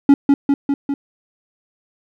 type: tone with echo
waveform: triangle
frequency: 280 Hz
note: C#4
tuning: 18 cents sharp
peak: -3 dBFS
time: 0.09-0.14 s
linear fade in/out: 2 ms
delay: 200 ms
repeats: 4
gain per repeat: -3 dB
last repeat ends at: 0.94 s
effects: none